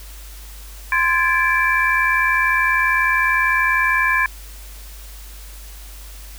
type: tone cluster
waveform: sine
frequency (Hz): 1037 / 1650 / 1730 / 2334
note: C6 / G#6 / A6 / D7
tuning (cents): -16 / -12 / -30 / -11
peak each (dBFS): -20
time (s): 0.92-4.26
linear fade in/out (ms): 2
effects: added 50 Hz sine -35 dBFS peak until 6.38 s + white hiss -42 dBFS RMS until 6.38 s